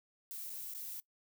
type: noise with dropouts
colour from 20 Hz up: violet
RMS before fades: -44 dBFS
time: 0.31-1 s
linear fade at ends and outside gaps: 0 ms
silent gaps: 0.496-0.501 / 0.738-0.748 s
effects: noise-tail reverb RT60 0.1 s tail -21 dB re dry